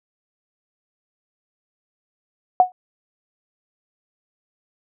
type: tone with exponential decay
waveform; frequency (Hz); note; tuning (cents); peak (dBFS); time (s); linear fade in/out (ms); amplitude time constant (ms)
sine; 733; F#5; -16; -5; 2.6-2.72; 1; 24
effects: none